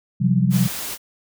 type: chord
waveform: sine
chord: C suspended fourth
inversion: none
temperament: equal with one note detuned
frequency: 130.81 / 174.61 / 191.41 Hz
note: C3 / F3 / G3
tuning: 0 / 0 / -41 cents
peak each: -19 dBFS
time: 0.2-0.68 s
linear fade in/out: 20 ms
type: noise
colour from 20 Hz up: white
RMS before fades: -29 dBFS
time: 0.5-0.98 s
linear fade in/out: 50 ms
effects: none